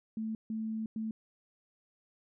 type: tone bursts at uneven times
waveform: sine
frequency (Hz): 220.4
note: A3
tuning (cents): +3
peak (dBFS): -33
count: 3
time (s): 0.17-0.35 / 0.5-0.86 / 0.96-1.11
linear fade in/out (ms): 2
effects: none